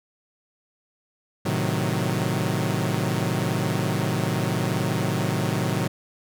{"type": "chord", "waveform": "sawtooth", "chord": "A diminished seventh", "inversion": "none", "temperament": "equal", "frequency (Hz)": [110, 130.81, 155.56, 185], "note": ["A2", "C3", "Eb3", "Gb3"], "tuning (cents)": [0, 0, 0, 0], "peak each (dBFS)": -24, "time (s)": [1.45, 5.88], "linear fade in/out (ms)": 10, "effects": []}